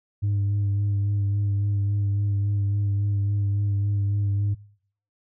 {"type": "tone with vibrato", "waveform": "sine", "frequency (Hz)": 101.1, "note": "G#2", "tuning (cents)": -46, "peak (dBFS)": -18, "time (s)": [0.22, 4.55], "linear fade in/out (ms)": 20, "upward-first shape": "sine", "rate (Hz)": 3.6, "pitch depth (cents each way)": 20, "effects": ["noise-tail reverb RT60 0.6 s tail -24 dB re dry", "tanh soft clip ceiling -19 dBFS"]}